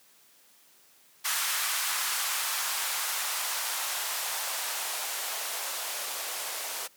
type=noise with band-pass filter sweep; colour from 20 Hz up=violet; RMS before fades=-32 dBFS; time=1.24-6.88 s; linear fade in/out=20 ms; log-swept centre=1200 to 570 Hz; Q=1.5; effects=white hiss -60 dBFS RMS until 6.96 s + high-pass 150 Hz 12 dB/octave